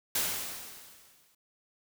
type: noise with exponential decay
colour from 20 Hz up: white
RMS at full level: -28 dBFS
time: 0.15-1.35 s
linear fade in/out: 5 ms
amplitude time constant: 260 ms
effects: none